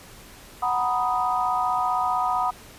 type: chord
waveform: sine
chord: B major seventh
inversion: second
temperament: equal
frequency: 740 / 932.3 / 987.8 / 1244.5 Hz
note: F#5 / A#5 / B5 / D#6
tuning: 0 / 0 / 0 / 0 cents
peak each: -25 / -31 / -26 / -26 dBFS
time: 0.62-2.51 s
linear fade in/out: 10 ms
effects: pink hiss -46 dBFS RMS until 2.78 s + resampled to 32000 Hz